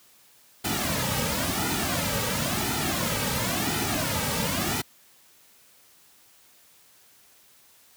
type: noise with flanger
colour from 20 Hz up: pink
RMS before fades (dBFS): -27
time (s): 0.64-4.82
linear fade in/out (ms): 10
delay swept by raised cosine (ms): 1.8 to 2.9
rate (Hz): 0.96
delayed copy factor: -0.75
effects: white hiss -57 dBFS RMS until 7.96 s + high-pass 60 Hz 12 dB/octave